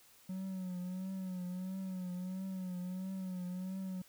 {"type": "tone with vibrato", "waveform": "triangle", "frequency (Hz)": 185, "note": "F#3", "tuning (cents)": 0, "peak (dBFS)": -36, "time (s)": [0.29, 4.02], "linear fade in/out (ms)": 5, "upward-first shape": "triangle", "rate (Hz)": 1.5, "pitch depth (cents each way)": 65, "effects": ["white hiss -63 dBFS RMS until 4.08 s"]}